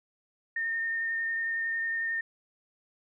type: tone with vibrato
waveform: sine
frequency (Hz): 1825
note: A#6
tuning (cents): -37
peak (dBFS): -28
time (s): 0.56-2.21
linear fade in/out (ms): 5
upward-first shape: triangle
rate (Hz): 11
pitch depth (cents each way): 15
effects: none